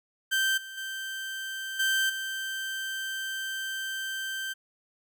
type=tone with level steps; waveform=30% pulse; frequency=1560 Hz; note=G6; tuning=9 cents flat; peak=-21 / -37 / -31 / -21 / -29 dBFS; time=0.31-4.54 s; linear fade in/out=20 ms; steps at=0.57 / 0.77 / 1.79 / 2.09 s; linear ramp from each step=10 ms; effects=none